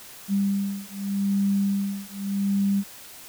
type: beating tone pair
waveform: sine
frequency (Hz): 198.1 / 198.93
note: G3 / G3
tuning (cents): +18 / +26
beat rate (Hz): 0.83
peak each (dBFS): -25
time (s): 0.28-2.84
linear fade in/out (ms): 50
effects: white hiss -44 dBFS RMS until 3.28 s